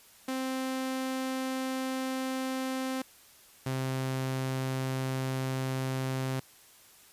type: tone pair in turn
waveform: sawtooth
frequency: 261.6 / 131.56 Hz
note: C4 / C3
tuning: 0 / +10 cents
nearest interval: octave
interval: 1190 cents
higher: first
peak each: -27 / -26 dBFS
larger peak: second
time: 0.28-3.02 / 3.66-6.4 s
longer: neither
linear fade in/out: 5 ms
effects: white hiss -57 dBFS RMS until 7.12 s + resampled to 32000 Hz